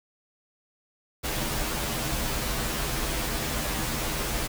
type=noise with comb filter; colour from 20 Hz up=pink; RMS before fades=-29 dBFS; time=1.23-4.48 s; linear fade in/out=20 ms; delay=11 ms; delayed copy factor=-1; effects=none